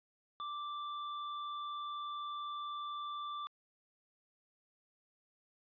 square tone, 1174.7 Hz, D6, in tune, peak -40 dBFS, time 0.4-3.47 s, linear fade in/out 0 ms, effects resampled to 11025 Hz

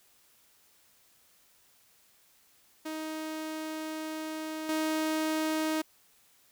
sawtooth tone with level steps, 313.6 Hz, D#4, 14 cents sharp, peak -31 / -24 dBFS, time 2.85-5.82 s, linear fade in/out 10 ms, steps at 4.69 s, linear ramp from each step 2 ms, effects white hiss -64 dBFS RMS until 6.51 s

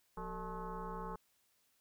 sine tone with frequency modulation, 449.1 Hz, A4, 35 cents sharp, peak -40 dBFS, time 0.17-1.16 s, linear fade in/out 5 ms, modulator 209 Hz, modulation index 3.7, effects white hiss -75 dBFS RMS until 1.8 s

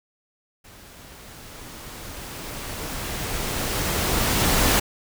pink noise with level ramp, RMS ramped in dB -47 to -18 dBFS, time 0.64-4.8 s, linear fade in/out 10 ms, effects none

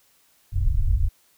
pink low-pass noise, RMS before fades -20 dBFS, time 0.52-1.09 s, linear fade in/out 20 ms, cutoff 110 Hz, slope 48 dB/octave, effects white hiss -61 dBFS RMS until 1.37 s

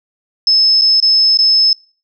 sine tone with dropouts, 5220 Hz, E8, 18 cents flat, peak -7 dBFS, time 0.47-1.73 s, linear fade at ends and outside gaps 2 ms, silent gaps 0.813-0.818 / 1.002-1.025 / 1.373-1.388 s, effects noise-tail reverb RT60 0.4 s tail -23 dB re dry

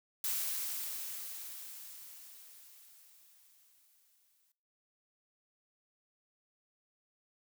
blue noise with exponential decay, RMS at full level -34 dBFS, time 0.24-4.52 s, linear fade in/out 2 ms, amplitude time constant 930 ms, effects noise-tail reverb RT60 0.5 s tail -20 dB re dry

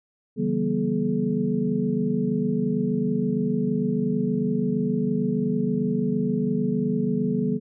sine tone cluster, 141.9 / 164.8 / 193.4 / 239.9 / 426.2 Hz, C#3 / E3 / G3 / A#3 / G#4, +41 / 0 / -23 / +50 / +45 cents, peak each -32 / -29 / -26 / -25 / -29 dBFS, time 0.36-7.6 s, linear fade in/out 50 ms, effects none

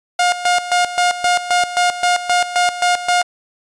sawtooth tone with tremolo, 712 Hz, F5, 33 cents sharp, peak -8 dBFS, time 0.19-3.23 s, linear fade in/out 5 ms, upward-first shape square, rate 3.8 Hz, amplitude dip 75%, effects resampled to 22050 Hz

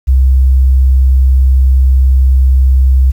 sine tone, 65.41 Hz, C2, in tune, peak -4 dBFS, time 0.07-3.12 s, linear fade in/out 20 ms, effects 7-bit

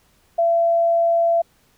sine tone, 675 Hz, E5, 41 cents sharp, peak -14 dBFS, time 0.38-1.42 s, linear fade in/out 10 ms, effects pink hiss -59 dBFS RMS until 1.77 s

